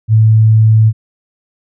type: tone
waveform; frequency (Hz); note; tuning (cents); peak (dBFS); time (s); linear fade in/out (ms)
sine; 110; A2; 0; -4; 0.08-0.93; 50
effects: none